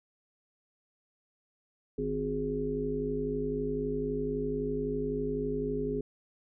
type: harmonic tone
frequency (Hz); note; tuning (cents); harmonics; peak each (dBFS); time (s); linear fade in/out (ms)
51.91; G#1; 0; 1 / 3 / 5 / 7 / 8; -40 / -39 / -35 / -41 / -32; 1.98-6.01; 5
effects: none